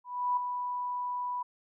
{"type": "tone with ADSR envelope", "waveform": "sine", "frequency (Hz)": 986, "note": "B5", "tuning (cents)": -3, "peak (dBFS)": -24, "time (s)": [0.04, 1.43], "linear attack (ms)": 330, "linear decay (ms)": 4, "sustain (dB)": -7, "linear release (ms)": 10, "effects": []}